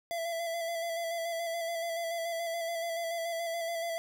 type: tone with vibrato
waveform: square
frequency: 671 Hz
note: E5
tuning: 31 cents sharp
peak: -33 dBFS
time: 0.11-3.98 s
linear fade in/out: 0 ms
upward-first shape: square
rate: 7 Hz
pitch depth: 25 cents each way
effects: none